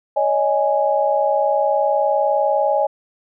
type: chord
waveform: sine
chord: C# suspended second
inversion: none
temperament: equal with one note detuned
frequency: 562.4 / 622.3 / 830.6 Hz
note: C#5 / D#5 / G#5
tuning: +25 / 0 / 0 cents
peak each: -19 dBFS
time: 0.16-2.87 s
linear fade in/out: 10 ms
effects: none